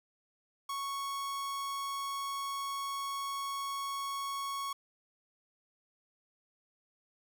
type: tone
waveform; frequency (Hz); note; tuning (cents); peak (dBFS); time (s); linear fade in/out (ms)
45% pulse; 1107; C#6; -3; -35; 0.69-4.73; 5
effects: none